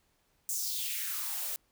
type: noise with high-pass filter sweep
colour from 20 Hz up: blue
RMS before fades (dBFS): -35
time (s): 0.49-1.56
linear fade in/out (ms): 0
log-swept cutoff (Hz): 7500 to 450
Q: 3
effects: pink hiss -72 dBFS RMS until 1.71 s